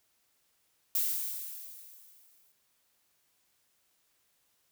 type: noise with exponential decay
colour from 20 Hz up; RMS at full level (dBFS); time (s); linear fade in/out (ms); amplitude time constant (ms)
violet; -28; 0.95-2.52; 2; 340
effects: white hiss -73 dBFS RMS until 4.71 s